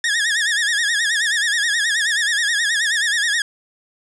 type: tone with vibrato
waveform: sawtooth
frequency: 1760 Hz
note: A6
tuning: in tune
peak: -13 dBFS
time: 0.04-3.42 s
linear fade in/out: 2 ms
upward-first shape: sine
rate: 9.4 Hz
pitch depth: 130 cents each way
effects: resampled to 22050 Hz + 8-bit